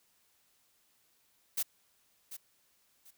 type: noise with echo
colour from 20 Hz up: blue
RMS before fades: -32 dBFS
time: 1.57-1.63 s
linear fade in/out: 10 ms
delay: 740 ms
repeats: 2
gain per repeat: -12 dB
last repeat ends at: 3.11 s
effects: white hiss -71 dBFS RMS until 3.17 s